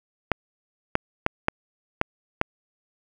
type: clicks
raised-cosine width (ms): 0.5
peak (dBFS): -4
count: 6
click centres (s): 0.317 / 0.954 / 1.264 / 1.484 / 2.014 / 2.414
effects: 7-bit